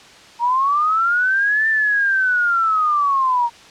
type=linear two-way sweep; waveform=sine; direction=up then down; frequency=929 to 1787 to 929 Hz; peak=-14 dBFS; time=0.39-3.5 s; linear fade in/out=50 ms; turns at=1.68 s; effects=white hiss -43 dBFS RMS until 3.7 s + low-pass 5000 Hz 12 dB/octave